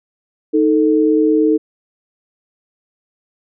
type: tone pair together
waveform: sine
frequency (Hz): 312.1 / 441.4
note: D#4 / A4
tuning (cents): +5 / +5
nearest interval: tritone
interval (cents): 600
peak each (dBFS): -12 / -14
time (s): 0.53-1.58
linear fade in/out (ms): 20
effects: none